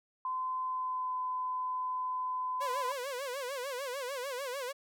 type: tone with pitch glide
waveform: sine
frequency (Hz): 1026 to 1014.2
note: C6 to B5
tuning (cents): -34 to +46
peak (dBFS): -32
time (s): 0.25-2.92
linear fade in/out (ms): 2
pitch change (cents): -20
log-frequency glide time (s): 0.63-1.16
type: tone with vibrato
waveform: sawtooth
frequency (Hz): 526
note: C5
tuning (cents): +9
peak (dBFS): -32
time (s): 2.6-4.73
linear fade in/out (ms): 20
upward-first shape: sine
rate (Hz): 6.7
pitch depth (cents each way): 140
effects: none